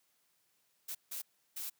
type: noise bursts at uneven times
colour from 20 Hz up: blue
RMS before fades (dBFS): -41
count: 3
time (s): 0.88-0.95 / 1.11-1.22 / 1.56-1.7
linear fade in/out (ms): 10
effects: white hiss -75 dBFS RMS until 1.79 s + high-pass 100 Hz 12 dB/octave